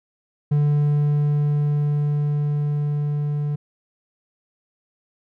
triangle tone with level ramp, 146.83 Hz, D3, in tune, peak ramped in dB -13 to -19 dBFS, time 0.51-3.56 s, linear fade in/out 10 ms, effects none

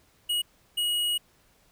square tone bursts at uneven times, 2900 Hz, F#7, 35 cents flat, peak -25 dBFS, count 2, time 0.29-0.42 / 0.77-1.18 s, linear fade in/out 10 ms, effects pink hiss -63 dBFS RMS until 1.71 s

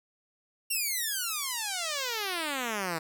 5% pulse exponential sweep, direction down, 2804 to 157.1 Hz, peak -19 dBFS, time 0.7-2.99 s, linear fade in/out 10 ms, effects none

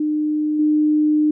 sine tone with level steps, 303.2 Hz, D#4, 45 cents flat, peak -17 / -13 dBFS, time 0-1.31 s, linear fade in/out 5 ms, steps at 0.59 s, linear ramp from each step 5 ms, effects none

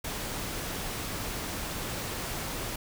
pink noise, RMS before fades -35 dBFS, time 0.04-2.76 s, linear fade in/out 5 ms, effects none

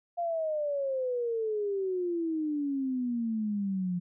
sine exponential sweep, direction down, 700 to 174.7 Hz, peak -28 dBFS, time 0.17-4 s, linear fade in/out 20 ms, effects none

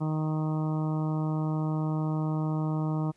harmonic tone, 155.56 Hz, D#3, in tune, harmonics 1 / 2 / 3 / 4 / 5 / 6 / 7 / 8, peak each -27 / -33 / -43 / -42 / -43 / -43 / -45 / -46 dBFS, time 0-3.12 s, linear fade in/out 20 ms, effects pink hiss -68 dBFS RMS until 3.16 s + resampled to 24000 Hz

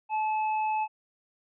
sine tone with tanh clipping, 864 Hz, A5, 32 cents flat, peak -27 dBFS, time 0.09-0.88 s, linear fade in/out 50 ms, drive 9 dB, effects resampled to 8000 Hz

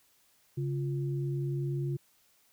sine tone pair together, 138.59 / 348.8 Hz, C#3 / F4, 0 / -2 cents, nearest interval octave + major third, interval 1598 cents, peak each -30 / -38 dBFS, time 0.57-1.97 s, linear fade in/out 10 ms, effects white hiss -67 dBFS RMS until 2.52 s

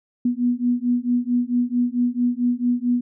sine beating tone pair, 241.8 / 246.3 Hz, B3 / B3, -36 / -5 cents, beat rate 4.5 Hz, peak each -21 dBFS, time 0.25-3.01 s, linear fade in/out 5 ms, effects none

